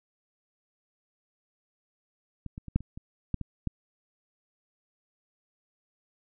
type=clicks; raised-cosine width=5 ms; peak=-25 / -26 / -28 / -11 / -30 / -28 / -15 / -22 / -16 dBFS; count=9; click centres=2.463 / 2.579 / 2.683 / 2.76 / 2.806 / 2.975 / 3.343 / 3.413 / 3.673 s; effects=none